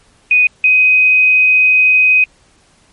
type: tone pair in turn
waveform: sine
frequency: 2489 / 2512 Hz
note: D#7 / D#7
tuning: 0 / +16 cents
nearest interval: unison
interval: 16 cents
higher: second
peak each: -6 dBFS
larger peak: neither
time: 0.31-0.47 / 0.64-2.24 s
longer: second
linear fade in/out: 2 ms
effects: pink hiss -51 dBFS RMS until 2.92 s + MP3 48 kbps